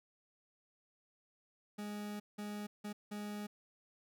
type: tone bursts at uneven times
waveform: 40% pulse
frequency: 207.7 Hz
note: G#3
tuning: in tune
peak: -40 dBFS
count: 4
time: 1.78-2.2 / 2.38-2.67 / 2.84-2.93 / 3.11-3.47 s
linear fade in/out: 10 ms
effects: none